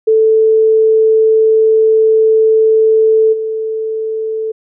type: tone with level steps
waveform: sine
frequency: 440.4 Hz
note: A4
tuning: 2 cents sharp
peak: -6 / -15 dBFS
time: 0.07-4.52 s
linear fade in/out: 10 ms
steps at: 3.32 s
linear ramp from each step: 20 ms
effects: none